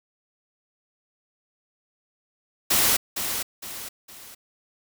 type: noise with echo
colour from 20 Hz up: white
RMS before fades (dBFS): -20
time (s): 2.7-2.97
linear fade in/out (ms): 10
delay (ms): 460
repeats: 3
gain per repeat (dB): -8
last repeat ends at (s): 4.35
effects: none